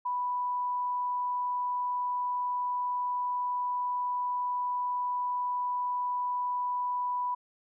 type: tone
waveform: sine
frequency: 987.8 Hz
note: B5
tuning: in tune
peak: -28 dBFS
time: 0.05-7.35 s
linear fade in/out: 10 ms
effects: none